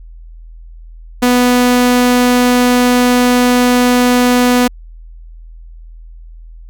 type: tone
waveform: sawtooth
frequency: 246.9 Hz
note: B3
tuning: in tune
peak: -4 dBFS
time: 1.22-4.68 s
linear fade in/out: 10 ms
effects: added 41 Hz sine -31 dBFS peak until 6.69 s